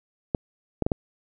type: clicks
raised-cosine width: 2 ms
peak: -9 dBFS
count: 4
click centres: 0.348 / 0.823 / 0.865 / 0.918 s
effects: none